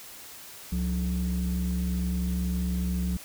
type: tone pair together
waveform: sine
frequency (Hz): 67.57 / 180.4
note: C#2 / F#3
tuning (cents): -44 / -44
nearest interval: octave + perfect fourth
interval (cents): 1700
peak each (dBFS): -26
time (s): 0.72-3.17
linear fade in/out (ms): 5
effects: tanh soft clip ceiling -22 dBFS + white hiss -45 dBFS RMS until 3.24 s